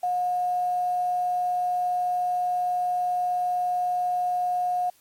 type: tone with quantisation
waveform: sine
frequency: 720 Hz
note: F#5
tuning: 47 cents flat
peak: -22 dBFS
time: 0.03-4.9 s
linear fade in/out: 5 ms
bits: 8
effects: white hiss -60 dBFS RMS until 5 s + MP3 64 kbps